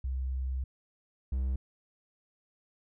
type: tone pair in turn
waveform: sine / triangle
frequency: 65 / 65 Hz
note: C2 / C2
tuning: -11 / -11 cents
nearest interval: unison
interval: 0 cents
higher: neither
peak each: -30 / -26 dBFS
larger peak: second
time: 0.04-0.64 / 1.32-1.56 s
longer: first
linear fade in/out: 5 ms
effects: none